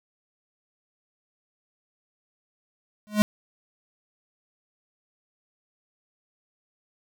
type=tone with exponential growth; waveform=square; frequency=210.2 Hz; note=G#3; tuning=21 cents sharp; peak=-12 dBFS; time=3.07-3.22 s; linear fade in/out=0 ms; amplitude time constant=31 ms; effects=none